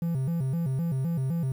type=tone with vibrato; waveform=triangle; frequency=149.2 Hz; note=D3; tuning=28 cents sharp; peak=-23 dBFS; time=0.02-1.52 s; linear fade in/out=2 ms; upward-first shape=square; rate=3.9 Hz; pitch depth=210 cents each way; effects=9-bit

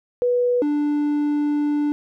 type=tone pair in turn; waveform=sine / triangle; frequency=490 / 294.2 Hz; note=B4 / D4; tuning=-14 / +3 cents; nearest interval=major sixth; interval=883 cents; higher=first; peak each=-16 dBFS; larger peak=neither; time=0.22-0.62 / 0.62-1.92 s; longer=second; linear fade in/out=0 ms; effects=none

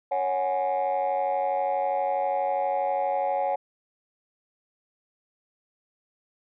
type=chord; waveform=sine; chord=C# suspended fourth; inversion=none; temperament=just; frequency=554.4 / 739.2 / 831.5 Hz; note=C#5 / F#5 / G#5; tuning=0 / -2 / +2 cents; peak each=-26 dBFS; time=0.11-3.56 s; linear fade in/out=10 ms; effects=tanh soft clip ceiling -19 dBFS

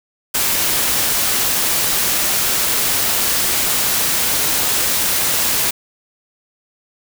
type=noise; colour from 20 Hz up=white; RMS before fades=-17 dBFS; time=0.34-5.71 s; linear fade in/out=10 ms; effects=none

